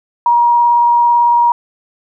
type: tone with vibrato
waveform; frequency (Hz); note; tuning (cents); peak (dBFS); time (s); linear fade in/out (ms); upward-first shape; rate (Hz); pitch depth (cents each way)
sine; 951; A#5; +34; -7; 0.26-1.52; 2; triangle; 18; 10
effects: none